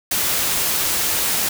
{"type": "noise", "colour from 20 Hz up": "white", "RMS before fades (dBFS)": -20, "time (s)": [0.11, 1.49], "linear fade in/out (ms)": 5, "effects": []}